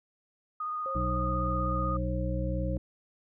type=tone with vibrato; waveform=sine; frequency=1234 Hz; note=D#6; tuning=15 cents flat; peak=-31 dBFS; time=0.6-1.97 s; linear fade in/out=5 ms; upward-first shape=square; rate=16 Hz; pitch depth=14 cents each way
type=tone with pitch glide; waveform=sine; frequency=535 to 538.4 Hz; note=C5 to C5; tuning=+38 to +49 cents; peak=-36 dBFS; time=0.86-2.77 s; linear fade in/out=0 ms; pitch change=+11 cents; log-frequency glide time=1.59-2.1 s
type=harmonic tone; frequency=61.74 Hz; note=B1; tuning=in tune; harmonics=1 / 2 / 3 / 5; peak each=-31 / -34 / -36 / -38 dBFS; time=0.95-2.78 s; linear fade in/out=5 ms
effects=none